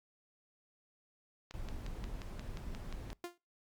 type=click train; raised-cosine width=0.2 ms; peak=-30 dBFS; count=10; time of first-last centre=1.51-3.103 s; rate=5.65 Hz
type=noise; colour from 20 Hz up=brown; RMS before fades=-43 dBFS; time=1.54-3.13 s; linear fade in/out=0 ms
type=tone with exponential decay; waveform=sawtooth; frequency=349.2 Hz; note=F4; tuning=in tune; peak=-34 dBFS; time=3.24-3.38 s; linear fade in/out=2 ms; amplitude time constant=30 ms
effects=noise-tail reverb RT60 0.3 s tail -25 dB re dry + Opus 48 kbps